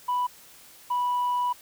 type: tone pair in turn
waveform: sine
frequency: 988 / 982.6 Hz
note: B5 / B5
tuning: 0 / -9 cents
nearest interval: unison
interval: 9 cents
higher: first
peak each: -21 dBFS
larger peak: neither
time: 0.08-0.27 / 0.9-1.53 s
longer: second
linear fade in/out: 10 ms
effects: tanh soft clip ceiling -21 dBFS + white hiss -51 dBFS RMS until 1.61 s